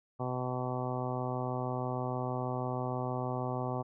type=harmonic tone; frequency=126.3 Hz; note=B2; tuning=39 cents sharp; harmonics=1 / 2 / 3 / 4 / 5 / 6 / 7 / 8 / 9; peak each=-36 / -40 / -41 / -42 / -41 / -41 / -43 / -47 / -44 dBFS; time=0.19-3.83 s; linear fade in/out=20 ms; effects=none